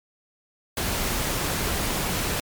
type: noise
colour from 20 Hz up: pink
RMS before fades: -26 dBFS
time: 0.77-2.4 s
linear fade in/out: 2 ms
effects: MP3 96 kbps